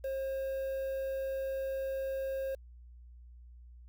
triangle tone with quantisation, 536 Hz, C5, 42 cents sharp, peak -31 dBFS, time 0.04-2.55 s, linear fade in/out 5 ms, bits 9, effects added 60 Hz sine -50 dBFS peak until 3.88 s

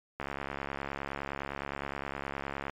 click train, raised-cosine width 0.5 ms, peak -20 dBFS, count 175, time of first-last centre 0.2-2.696 s, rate 69.7 Hz, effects MP3 64 kbps

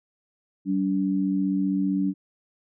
sine tone pair together, 191.35 / 286.7 Hz, G3 / D4, -42 / -42 cents, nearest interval perfect fifth, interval 700 cents, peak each -24 / -24 dBFS, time 0.65-2.14 s, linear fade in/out 50 ms, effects none

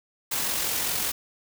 white noise with amplitude modulation, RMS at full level -26 dBFS, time 0.31-1.12 s, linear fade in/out 10 ms, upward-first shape sine, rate 45 Hz, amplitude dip 30%, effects none

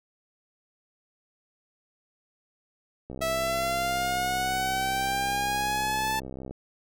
click train, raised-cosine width 2 ms, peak -25 dBFS, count 224, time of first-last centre 3.1-6.51 s, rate 65.4 Hz
sawtooth exponential sweep, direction up, 652 to 880 Hz, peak -22 dBFS, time 3.21-6.2 s, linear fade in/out 10 ms
effects none

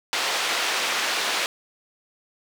white band-pass noise, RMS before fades -25 dBFS, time 0.13-1.46 s, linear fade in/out 0 ms, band 460 to 3900 Hz, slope 12 dB/octave, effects none

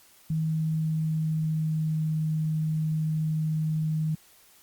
sine tone with pitch glide, 158.6 to 156.51 Hz, D#3 to D#3, +33 to +11 cents, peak -24 dBFS, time 0.3-4.15 s, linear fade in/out 5 ms, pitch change -22 cents, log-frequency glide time 0.4-2.19 s, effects white hiss -57 dBFS RMS until 4.62 s + Opus 48 kbps

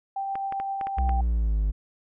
sine tone with tremolo, 784 Hz, G5, in tune, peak -26 dBFS, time 0.16-1.21 s, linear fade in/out 5 ms, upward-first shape triangle, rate 7.7 Hz, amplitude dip 25%
clicks, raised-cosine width 0.5 ms, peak -21 dBFS, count 7, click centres 0.355 / 0.524 / 0.6 / 0.812 / 0.87 / 0.985 / 1.093 s
triangle exponential sweep, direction down, 65.41 to 49.49 Hz, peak -19 dBFS, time 0.97-1.72 s, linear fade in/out 20 ms
effects none

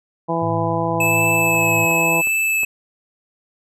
harmonic tone, 166.3 Hz, E3, 16 cents sharp, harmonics 1 / 2 / 3 / 4 / 5 / 6, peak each -25 / -25 / -25 / -25 / -25 / -25 dBFS, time 0.28-2.22 s, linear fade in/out 20 ms
sine tone with tremolo, 111.1 Hz, A2, 17 cents sharp, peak -23 dBFS, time 0.41-1.86 s, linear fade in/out 20 ms, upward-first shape triangle, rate 1.6 Hz, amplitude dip 55%
square tone with vibrato, 2602 Hz, E7, 23 cents flat, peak -17 dBFS, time 1-2.65 s, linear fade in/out 5 ms, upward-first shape sine, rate 0.92 Hz, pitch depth 19 cents each way
click train, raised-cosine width 1 ms, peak -21 dBFS, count 4, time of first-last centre 1.55-2.633 s, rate 2.77 Hz
effects none

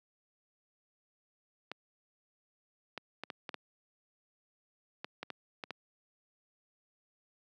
clicks, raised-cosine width 0.3 ms, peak -23 dBFS, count 11, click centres 1.716 / 2.977 / 3.236 / 3.302 / 3.492 / 3.543 / 5.045 / 5.23 / 5.303 / 5.638 / 5.707 s, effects high-pass 200 Hz 12 dB/octave

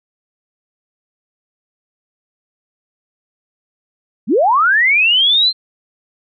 sine linear sweep, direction up, 162.1 to 4186 Hz, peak -9 dBFS, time 4.27-5.53 s, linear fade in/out 50 ms, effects none

